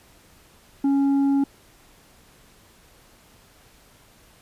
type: tone with tanh clipping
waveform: triangle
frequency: 277.2 Hz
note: C#4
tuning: in tune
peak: -18 dBFS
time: 0.84-1.44 s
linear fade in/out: 5 ms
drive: 9 dB
effects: pink hiss -54 dBFS RMS until 4.41 s + resampled to 32000 Hz